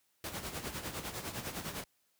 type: noise with tremolo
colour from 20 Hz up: pink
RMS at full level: -38 dBFS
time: 0.24-1.84 s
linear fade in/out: 2 ms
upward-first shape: sine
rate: 9.9 Hz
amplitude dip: 65%
effects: white hiss -75 dBFS RMS until 2.19 s + high-pass 60 Hz 12 dB/octave